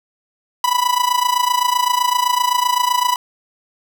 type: tone with amplitude modulation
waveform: 45% pulse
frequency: 987.8 Hz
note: B5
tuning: in tune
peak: -11 dBFS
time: 0.64-3.16 s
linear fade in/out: 2 ms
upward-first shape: sine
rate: 27.8 Hz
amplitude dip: 80%
effects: none